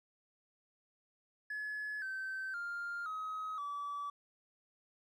triangle tone with pitch steps, 1704 / 1544.6 / 1400.2 / 1269.2 / 1150.5 Hz, G#6 / G6 / F6 / D#6 / D6, +44 / -26 / +4 / +34 / -36 cents, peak -35 dBFS, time 1.5-4.1 s, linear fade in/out 5 ms, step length 520 ms, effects tanh soft clip ceiling -34 dBFS

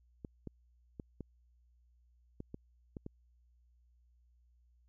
clicks, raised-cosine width 3 ms, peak -30 dBFS, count 8, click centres 0.248 / 0.473 / 0.998 / 1.207 / 2.404 / 2.544 / 2.968 / 3.064 s, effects added 60 Hz sine -65 dBFS peak until 4.88 s

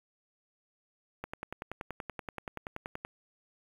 click train, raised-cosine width 0.5 ms, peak -22 dBFS, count 20, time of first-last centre 1.24-3.05 s, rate 10.5 Hz, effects 8-bit

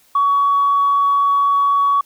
sine tone, 1126 Hz, C#6, 27 cents sharp, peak -11 dBFS, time 0.15-2.01 s, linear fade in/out 5 ms, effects tanh soft clip ceiling -7 dBFS + white hiss -54 dBFS RMS until 2.05 s

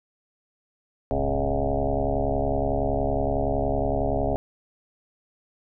sine tone with frequency modulation, 341 Hz, F4, 41 cents flat, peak -21 dBFS, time 1.11-4.36 s, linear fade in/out 0 ms, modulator 70.8 Hz, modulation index 5.5, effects none

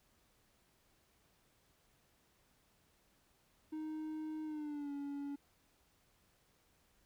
triangle tone with pitch glide, 311.1 to 283.6 Hz, D#4 to C#4, 0 to +40 cents, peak -38 dBFS, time 3.72-5.36 s, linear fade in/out 10 ms, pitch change -160 cents, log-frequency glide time 4.44-4.92 s, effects pink hiss -73 dBFS RMS until 7.05 s

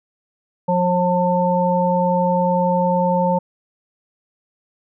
harmonic tone, 178.9 Hz, F3, 42 cents sharp, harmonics 1 / 3 / 5, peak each -19 / -19 / -19 dBFS, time 0.68-3.39 s, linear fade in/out 10 ms, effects none

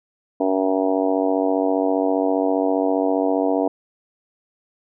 harmonic tone, 95 Hz, F#2, 46 cents sharp, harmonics 3 / 4 / 5 / 6 / 7 / 8 / 9 / 10, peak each -21 / -28 / -23 / -30 / -23 / -29 / -33 / -33 dBFS, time 0.4-3.68 s, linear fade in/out 5 ms, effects none

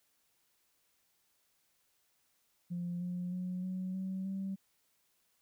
sine tone with pitch steps, 174.9 / 178.37 / 181.91 / 185.51 / 189.19 / 192.95 Hz, F3 / F3 / F#3 / F#3 / F#3 / G3, +3 / +37 / -29 / +5 / +39 / -27 cents, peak -34 dBFS, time 2.7-4.56 s, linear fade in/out 20 ms, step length 310 ms, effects tanh soft clip ceiling -31 dBFS + white hiss -75 dBFS RMS until 5.41 s

